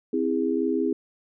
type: chord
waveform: sine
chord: C augmented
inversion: none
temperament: just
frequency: 261.6 / 327 / 408.8 Hz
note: C4 / E4 / G#4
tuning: 0 / -14 / -27 cents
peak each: -26 dBFS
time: 0.13-0.93 s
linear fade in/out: 5 ms
effects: none